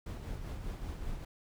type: noise with tremolo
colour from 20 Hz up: brown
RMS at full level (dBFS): -38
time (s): 0.06-1.25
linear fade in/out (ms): 5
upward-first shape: triangle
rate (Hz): 5.1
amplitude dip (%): 45
effects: none